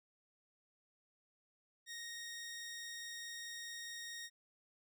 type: tone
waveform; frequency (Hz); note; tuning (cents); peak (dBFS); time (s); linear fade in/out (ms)
15% pulse; 1864.7; A#6; 0; -39; 1.86-4.3; 50
effects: none